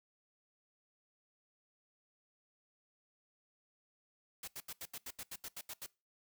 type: noise bursts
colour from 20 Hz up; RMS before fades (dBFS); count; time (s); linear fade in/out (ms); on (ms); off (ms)
white; -45; 12; 4.43-5.863; 5; 47; 79
effects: noise-tail reverb RT60 0.3 s tail -23 dB re dry